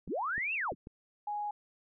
sine linear two-way sweep, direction up then down, 68.3 to 2765 to 82 Hz, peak -31 dBFS, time 0.07-0.75 s, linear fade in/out 50 ms, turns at 0.54 s
clicks, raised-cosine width 3 ms, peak -32 dBFS, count 4, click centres 0.077 / 0.38 / 0.721 / 0.871 s
sine tone, 830.6 Hz, G#5, in tune, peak -33 dBFS, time 1.27-1.51 s, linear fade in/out 5 ms
effects none

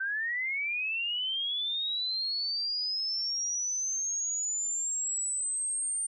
sine linear sweep, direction up, 1531 to 8870 Hz, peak -29 dBFS, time 0-6.07 s, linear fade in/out 10 ms, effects none

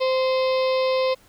harmonic tone with a mistuned harmonic, 520 Hz, C5, 11 cents flat, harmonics 1 / 2 / 4 / 5 / 6 / 7 / 8 / 9 / 10, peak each -19 / -28 / -35 / -35 / -40 / -37 / -37 / -40 / -40 dBFS, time 0-1.15 s, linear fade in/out 20 ms, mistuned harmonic 5, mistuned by -24 cents, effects pink hiss -55 dBFS RMS until 1.28 s

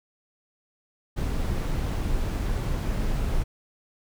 brown noise, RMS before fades -26 dBFS, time 1.16-3.44 s, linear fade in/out 20 ms, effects none

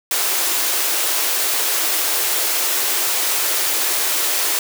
white high-pass noise, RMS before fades -19 dBFS, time 0.11-4.59 s, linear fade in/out 2 ms, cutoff 300 Hz, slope 96 dB/octave, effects none

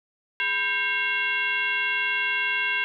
sine tone with frequency modulation, 2166 Hz, C#7, 41 cents flat, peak -22 dBFS, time 0.4-2.84 s, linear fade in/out 0 ms, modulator 585 Hz, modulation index 1.5, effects none

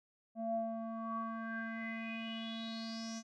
square tone with low-pass filter sweep, 225.6 Hz, A3, 44 cents sharp, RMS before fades -41 dBFS, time 0.35-3.23 s, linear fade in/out 50 ms, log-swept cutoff 580 to 6200 Hz, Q 8.4, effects none

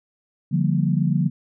sine chord, G minor seventh, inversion second, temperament equal, 146.83 / 174.61 / 196 / 233.1 Hz, D3 / F3 / G3 / Bb3, 0 / 0 / 0 / 0 cents, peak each -21 / -21 / -26 / -27 dBFS, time 0.51-1.3 s, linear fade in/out 20 ms, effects none

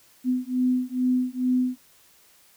sine beating tone pair, 251.5 / 253.8 Hz, B3 / B3, +32 / +47 cents, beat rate 2.3 Hz, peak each -24 dBFS, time 0.24-1.78 s, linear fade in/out 50 ms, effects white hiss -57 dBFS RMS until 2.56 s

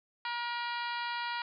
harmonic tone with a mistuned harmonic, 476.1 Hz, A#4, 37 cents sharp, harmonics 2 / 3 / 4 / 5 / 6 / 7 / 8 / 9 / 10, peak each -36 / -40 / -42 / -44 / -46 / -47 / -48 / -49 / -50 dBFS, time 0.25-1.42 s, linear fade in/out 2 ms, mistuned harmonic 8, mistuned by +57 cents, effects none

